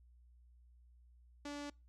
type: tone with low-pass filter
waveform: sawtooth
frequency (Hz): 289.3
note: D4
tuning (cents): -26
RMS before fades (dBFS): -45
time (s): 1.45-1.7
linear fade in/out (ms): 5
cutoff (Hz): 6400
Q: 1.3
effects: noise-tail reverb RT60 0.3 s tail -26 dB re dry + added 60 Hz sine -61 dBFS peak until 1.88 s